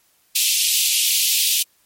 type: high-pass noise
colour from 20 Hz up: pink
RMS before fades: -18 dBFS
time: 0.35-1.63 s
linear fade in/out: 10 ms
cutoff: 2600 Hz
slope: 48 dB/octave
effects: white hiss -60 dBFS RMS until 1.85 s + MP3 64 kbps